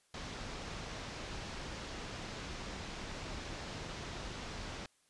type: low-pass noise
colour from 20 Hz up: pink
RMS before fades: -44 dBFS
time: 0.14-4.86 s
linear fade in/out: 2 ms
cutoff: 6300 Hz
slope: 24 dB/octave
effects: white hiss -72 dBFS RMS until 5.09 s + resampled to 24000 Hz